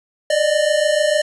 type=tone pair together; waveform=square; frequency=585.3 / 612 Hz; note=D5 / D#5; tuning=-6 / -29 cents; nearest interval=minor second; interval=77 cents; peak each=-19 / -17 dBFS; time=0.3-1.22 s; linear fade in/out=5 ms; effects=resampled to 24000 Hz + 9-bit